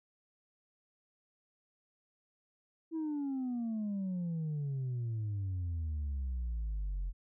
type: exponential sweep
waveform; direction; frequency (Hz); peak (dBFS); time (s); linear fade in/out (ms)
sine; down; 329.6 to 43; -31; 2.91-7.13; 50
effects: tanh soft clip ceiling -32 dBFS